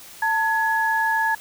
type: tone pair together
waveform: sine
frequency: 892 / 1683.9 Hz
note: A5 / G#6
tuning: +23 / +23 cents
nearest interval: major seventh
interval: 1100 cents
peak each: -21 dBFS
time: 0.22-1.35 s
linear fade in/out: 5 ms
effects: white hiss -43 dBFS RMS until 1.4 s